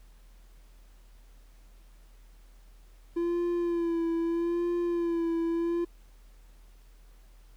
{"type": "tone with vibrato", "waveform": "triangle", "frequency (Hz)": 339.7, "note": "F4", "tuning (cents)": -48, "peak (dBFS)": -24, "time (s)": [3.16, 5.85], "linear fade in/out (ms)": 10, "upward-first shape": "sine", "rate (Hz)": 0.79, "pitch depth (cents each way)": 38, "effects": ["added 40 Hz sine -51 dBFS peak until 7.56 s", "pink hiss -65 dBFS RMS until 7.56 s"]}